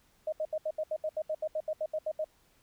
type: tone bursts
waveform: sine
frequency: 622.3 Hz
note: D#5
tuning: in tune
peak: -29 dBFS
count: 16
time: 0.27-2.244 s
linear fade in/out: 5 ms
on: 54 ms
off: 74 ms
effects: pink hiss -67 dBFS RMS until 2.62 s